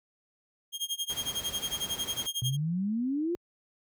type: tone with tremolo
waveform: sawtooth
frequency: 3231 Hz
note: G#7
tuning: 48 cents flat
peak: -25 dBFS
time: 0.72-2.57 s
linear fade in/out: 50 ms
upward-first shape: sine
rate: 11 Hz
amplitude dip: 95%
type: noise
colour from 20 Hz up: pink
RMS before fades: -42 dBFS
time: 1.09-2.27 s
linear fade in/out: 10 ms
type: exponential sweep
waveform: sine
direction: up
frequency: 121.1 to 358.3 Hz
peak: -27 dBFS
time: 2.42-3.35 s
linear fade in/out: 0 ms
effects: high-pass 60 Hz 12 dB/octave